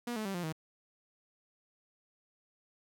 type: tone with pitch steps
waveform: sawtooth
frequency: 240 / 216.3 / 194.94 / 175.69 / 158.34 Hz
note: B3 / A3 / G3 / F3 / D#3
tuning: -49 / -29 / -9 / +11 / +31 cents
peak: -31 dBFS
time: 0.07-0.525 s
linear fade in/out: 5 ms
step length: 91 ms
effects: none